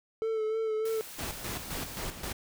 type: tone with vibrato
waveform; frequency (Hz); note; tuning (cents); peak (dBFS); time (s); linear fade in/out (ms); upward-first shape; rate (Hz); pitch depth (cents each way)
triangle; 440; A4; 0; -26; 0.22-1.01; 0; sine; 3.3; 30
type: noise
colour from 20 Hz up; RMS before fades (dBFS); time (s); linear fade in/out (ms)
white; -45; 0.85-1.98; 5
type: noise with tremolo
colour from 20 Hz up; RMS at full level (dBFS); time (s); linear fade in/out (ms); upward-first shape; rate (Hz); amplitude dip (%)
pink; -36; 1.18-2.33; 10; square; 3.8; 60
effects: none